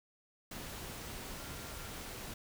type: tone in noise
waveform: sine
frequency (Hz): 1383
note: F6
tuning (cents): -17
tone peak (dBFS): -56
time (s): 1.38-1.9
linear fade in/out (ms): 5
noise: pink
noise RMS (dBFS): -45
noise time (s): 0.51-2.34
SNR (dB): -14
effects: none